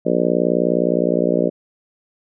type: harmonic tone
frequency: 59.7 Hz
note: A#1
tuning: 42 cents sharp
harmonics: 3 / 4 / 5 / 6 / 7 / 8 / 9 / 10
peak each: -23 / -23 / -23 / -23 / -23 / -23 / -23 / -23 dBFS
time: 0.05-1.5 s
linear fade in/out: 20 ms
effects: none